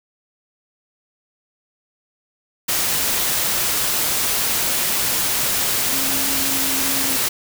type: tone in noise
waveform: sine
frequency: 269.9 Hz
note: C#4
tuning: 46 cents flat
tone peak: -29 dBFS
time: 5.92-7.17 s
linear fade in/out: 10 ms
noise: white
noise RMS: -20 dBFS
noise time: 2.68-7.29 s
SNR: -12 dB
effects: none